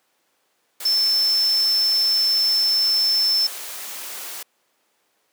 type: tone in noise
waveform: sine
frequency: 5300 Hz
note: E8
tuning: 9 cents sharp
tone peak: -16 dBFS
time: 0.85-3.47 s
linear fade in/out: 5 ms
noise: white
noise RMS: -33 dBFS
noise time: 0.8-4.43 s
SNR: +14 dB
effects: pink hiss -66 dBFS RMS until 5.32 s + high-pass 400 Hz 12 dB/octave